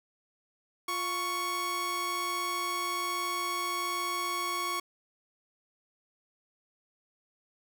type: tone pair together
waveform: sawtooth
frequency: 349.9 / 1110.9 Hz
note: F4 / C#6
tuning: +3 / +3 cents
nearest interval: octave + minor sixth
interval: 2000 cents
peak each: -36 / -27 dBFS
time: 0.88-4.8 s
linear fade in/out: 5 ms
effects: none